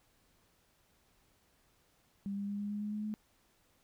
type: tone with pitch steps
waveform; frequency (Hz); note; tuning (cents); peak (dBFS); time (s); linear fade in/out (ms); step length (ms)
sine; 199 / 201 / 202.9 / 204.9 / 207 / 209 / 211.1 / 213.2; G3 / G3 / G#3 / G#3 / G#3 / G#3 / G#3 / G#3; +26 / +44 / -40 / -23 / -5 / +11 / +29 / +46; -35; 2.26-3.14; 0; 110
effects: pink hiss -71 dBFS RMS until 3.83 s